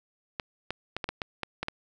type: clicks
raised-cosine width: 0.3 ms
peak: -15 dBFS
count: 9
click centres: 0.398 / 0.706 / 0.966 / 1.042 / 1.09 / 1.218 / 1.433 / 1.63 / 1.684 s
effects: none